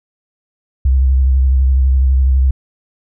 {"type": "tone with vibrato", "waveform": "sine", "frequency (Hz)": 65.7, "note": "C2", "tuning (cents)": 8, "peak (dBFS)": -8, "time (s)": [0.85, 2.51], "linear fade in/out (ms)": 5, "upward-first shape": "sine", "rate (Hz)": 12, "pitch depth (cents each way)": 48, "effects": []}